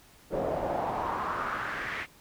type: noise with band-pass filter sweep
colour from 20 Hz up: brown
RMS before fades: -32 dBFS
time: 0.3-2.07 s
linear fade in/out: 50 ms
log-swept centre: 520 to 2100 Hz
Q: 3.4
effects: pink hiss -57 dBFS RMS until 2.2 s